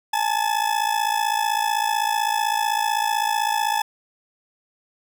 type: ring-modulated tone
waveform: 40% pulse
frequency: 862 Hz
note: A5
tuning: 36 cents flat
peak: -16 dBFS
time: 0.13-3.82 s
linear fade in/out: 5 ms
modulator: 27.9 Hz
effects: none